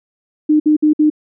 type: tone bursts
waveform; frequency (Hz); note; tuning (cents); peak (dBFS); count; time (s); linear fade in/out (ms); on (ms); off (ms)
sine; 304.2; D#4; -39; -8; 4; 0.49-1.101; 10; 110; 57
effects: none